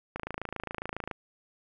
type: click train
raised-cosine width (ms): 0.5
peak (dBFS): -19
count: 27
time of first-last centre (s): 0.16-1.112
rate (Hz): 27.3
effects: none